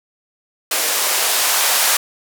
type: noise with band-pass filter sweep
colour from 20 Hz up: violet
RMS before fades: -17 dBFS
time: 0.71-1.97 s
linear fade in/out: 5 ms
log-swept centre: 470 to 740 Hz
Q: 1.2
effects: none